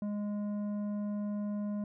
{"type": "tone with tanh clipping", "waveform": "sine", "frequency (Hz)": 206.7, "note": "G#3", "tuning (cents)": -8, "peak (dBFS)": -34, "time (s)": [0.02, 1.84], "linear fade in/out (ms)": 2, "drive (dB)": 9, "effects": []}